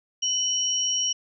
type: tone pair together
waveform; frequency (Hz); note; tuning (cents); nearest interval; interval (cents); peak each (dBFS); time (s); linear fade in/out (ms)
sine; 2990 / 5644; F#7 / F8; +17 / +17; major seventh; 1100; -25; 0.22-1.13; 10
effects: none